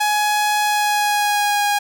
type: tone with pitch glide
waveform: sawtooth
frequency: 839 to 820.8 Hz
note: G#5 to G#5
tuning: +17 to -21 cents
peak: -12 dBFS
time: 0-1.79 s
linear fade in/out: 10 ms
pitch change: -38 cents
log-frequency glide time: 0.61-1.65 s
effects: none